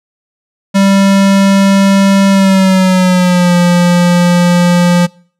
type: tone with pitch glide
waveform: square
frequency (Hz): 196 to 175.63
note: G3 to F3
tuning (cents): 0 to +10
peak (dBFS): -6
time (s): 0.74-5.07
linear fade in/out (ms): 20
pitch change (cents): -190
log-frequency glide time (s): 2.3-3.55
effects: noise-tail reverb RT60 0.5 s tail -25 dB re dry + low-pass 10000 Hz 12 dB/octave